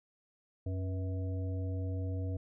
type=harmonic tone with a mistuned harmonic; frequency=92.5 Hz; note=F#2; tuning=in tune; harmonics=1 / 3 / 5 / 7; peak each=-33 / -43 / -47 / -50 dBFS; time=0.66-2.37 s; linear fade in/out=5 ms; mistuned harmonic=5; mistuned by=+69 cents; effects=none